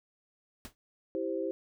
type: noise with exponential decay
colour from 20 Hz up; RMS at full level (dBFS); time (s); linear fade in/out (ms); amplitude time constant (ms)
pink; -40; 0.65-0.75; 0; 20
type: chord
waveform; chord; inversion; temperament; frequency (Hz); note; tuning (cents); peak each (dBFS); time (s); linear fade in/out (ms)
sine; C major; first; equal; 329.6 / 392 / 523.3; E4 / G4 / C5; 0 / 0 / 0; -35; 1.15-1.51; 0
effects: none